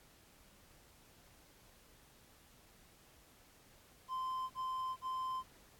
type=tone bursts; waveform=triangle; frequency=1036 Hz; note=C6; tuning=17 cents flat; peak=-35 dBFS; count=3; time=4.08-5.434 s; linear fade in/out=50 ms; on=420 ms; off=47 ms; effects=pink hiss -64 dBFS RMS until 5.79 s + AAC 64 kbps